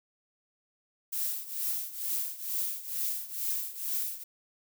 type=noise with tremolo; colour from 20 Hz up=violet; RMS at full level=-30 dBFS; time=1.12-4.24 s; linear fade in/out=10 ms; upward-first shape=triangle; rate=2.2 Hz; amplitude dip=85%; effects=none